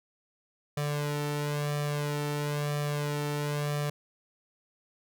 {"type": "tone with flanger", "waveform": "sawtooth", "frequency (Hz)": 146.8, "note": "D3", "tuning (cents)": 0, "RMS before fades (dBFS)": -31, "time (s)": [0.77, 3.9], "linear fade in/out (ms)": 5, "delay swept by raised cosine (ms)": [1.7, 2.23], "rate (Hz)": 1, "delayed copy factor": 0.8, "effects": []}